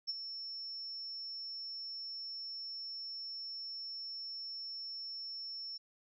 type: tone with ADSR envelope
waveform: sine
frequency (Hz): 5400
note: E8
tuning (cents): +41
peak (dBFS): -32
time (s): 0.07-5.78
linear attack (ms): 25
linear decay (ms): 28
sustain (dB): -9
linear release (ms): 13
effects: none